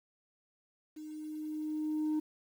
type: tone with level ramp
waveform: sine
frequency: 307.4 Hz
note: D#4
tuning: 21 cents flat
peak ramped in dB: -43 to -26 dBFS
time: 0.96-2.2 s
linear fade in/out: 10 ms
effects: tanh soft clip ceiling -28 dBFS + 10-bit